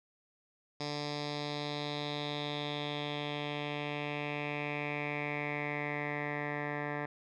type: tone with low-pass filter sweep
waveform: 10% pulse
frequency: 146.83 Hz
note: D3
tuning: in tune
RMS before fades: -37 dBFS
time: 0.8-7.06 s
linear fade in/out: 5 ms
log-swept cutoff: 4900 to 1700 Hz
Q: 4.6
effects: none